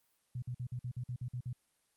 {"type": "tone bursts", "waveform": "sine", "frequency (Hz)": 123.47, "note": "B2", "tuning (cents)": 0, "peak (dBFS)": -36, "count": 10, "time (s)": [0.35, 1.53], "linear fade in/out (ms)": 5, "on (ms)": 73, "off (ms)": 50, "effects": ["white hiss -75 dBFS RMS until 1.96 s", "Opus 32 kbps"]}